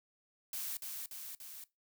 blue noise with echo, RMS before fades -40 dBFS, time 0.53-0.77 s, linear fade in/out 2 ms, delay 290 ms, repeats 3, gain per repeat -3 dB, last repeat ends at 1.64 s, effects noise-tail reverb RT60 0.2 s tail -19 dB re dry

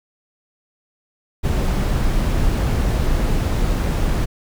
brown noise, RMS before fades -18 dBFS, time 1.43-4.26 s, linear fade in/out 20 ms, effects none

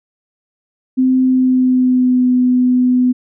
sine tone with pitch glide, 258.3 to 250.7 Hz, C4 to B3, -22 to +26 cents, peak -9 dBFS, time 0.97-3.13 s, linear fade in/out 20 ms, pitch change -52 cents, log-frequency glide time 1.22-2.28 s, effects none

